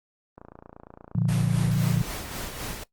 click train, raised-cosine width 1 ms, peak -29 dBFS, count 40, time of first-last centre 0.38-1.744 s, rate 28.6 Hz
sine chord, Bb major, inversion none, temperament equal, 116.54 / 146.83 / 174.61 Hz, Bb2 / D3 / F3, 0 / 0 / 0 cents, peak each -25 dBFS, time 1.15-2.02 s, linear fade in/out 5 ms
pink noise with tremolo, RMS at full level -33 dBFS, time 1.28-2.84 s, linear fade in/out 10 ms, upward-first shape sine, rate 3.8 Hz, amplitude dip 45%
effects noise-tail reverb RT60 0.1 s tail -19 dB re dry + Opus 32 kbps

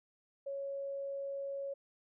sine tone, 554 Hz, C#5, 1 cent flat, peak -37 dBFS, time 0.46-1.74 s, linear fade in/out 10 ms, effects none

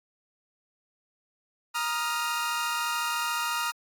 sawtooth tone cluster, 942 / 1239 / 1396 Hz, A#5 / D#6 / F6, +18 / -8 / -1 cents, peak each -28 dBFS, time 1.74-3.72 s, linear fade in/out 20 ms, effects AAC 64 kbps

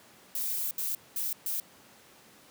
violet noise bursts at uneven times, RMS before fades -32 dBFS, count 4, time 0.35-0.71 / 0.78-0.95 / 1.16-1.33 / 1.46-1.6 s, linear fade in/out 2 ms, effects pink hiss -56 dBFS RMS until 2.5 s + high-pass 150 Hz 12 dB/octave

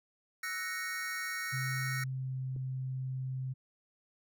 square chord, F# dominant seventh, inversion third, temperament equal, 1318.5 / 1480 / 1864.7 / 2217 Hz, E6 / F#6 / A#6 / C#7, 0 / 0 / 0 / 0 cents, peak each -45 / -43 / -39 / -43 dBFS, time 0.43-2.04 s, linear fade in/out 5 ms
sine tone with pitch glide, 131.4 to 130.49 Hz, C3 to C3, +8 to -4 cents, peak -34 dBFS, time 1.52-3.54 s, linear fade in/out 20 ms, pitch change -12 cents, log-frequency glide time 2.06-2.37 s
click, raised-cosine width 3 ms, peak -36 dBFS, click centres 2.563 s
effects none

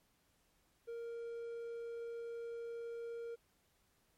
triangle tone, 466.2 Hz, A#4, in tune, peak -40 dBFS, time 0.87-3.36 s, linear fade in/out 20 ms, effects pink hiss -75 dBFS RMS until 4.17 s + MP3 64 kbps

